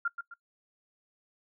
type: tone with echo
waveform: sine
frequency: 1395 Hz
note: F6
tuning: 2 cents flat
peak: -26 dBFS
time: 0.05-0.08 s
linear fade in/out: 5 ms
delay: 130 ms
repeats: 2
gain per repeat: -8 dB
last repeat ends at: 0.34 s
effects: noise-tail reverb RT60 0.1 s tail -20 dB re dry